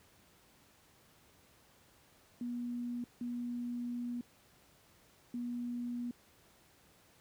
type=tone bursts at uneven times; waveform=sine; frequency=241.5 Hz; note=B3; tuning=39 cents flat; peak=-36 dBFS; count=3; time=2.41-3.04 / 3.21-4.21 / 5.34-6.11 s; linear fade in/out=2 ms; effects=pink hiss -65 dBFS RMS until 7.2 s + high-pass 60 Hz 12 dB/octave